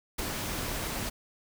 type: noise with ADSR envelope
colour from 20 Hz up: pink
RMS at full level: -29 dBFS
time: 0.18-1.1 s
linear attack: 14 ms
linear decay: 6 ms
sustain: -5 dB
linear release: 13 ms
effects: none